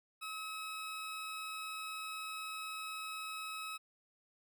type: tone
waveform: 20% pulse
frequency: 1284 Hz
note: E6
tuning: 46 cents flat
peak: -36 dBFS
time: 0.21-3.78 s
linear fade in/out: 20 ms
effects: none